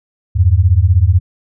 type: beating tone pair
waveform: sine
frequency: 82.41 / 98.41 Hz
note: E2 / G2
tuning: 0 / +7 cents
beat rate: 16 Hz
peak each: -10 dBFS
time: 0.35-1.2 s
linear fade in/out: 20 ms
effects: none